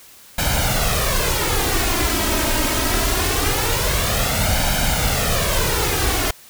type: noise with flanger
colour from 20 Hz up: pink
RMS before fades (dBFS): -19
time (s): 0.38-6.31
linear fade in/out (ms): 5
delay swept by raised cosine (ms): 1.3 to 3.2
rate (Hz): 0.23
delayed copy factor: +0.65
effects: white hiss -45 dBFS RMS until 6.49 s